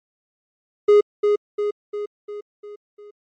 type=tone with echo; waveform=triangle; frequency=414.5 Hz; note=G#4; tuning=3 cents flat; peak=-7 dBFS; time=0.88-1.01 s; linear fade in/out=10 ms; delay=350 ms; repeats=6; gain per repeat=-5 dB; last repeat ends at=3.11 s; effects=MP3 32 kbps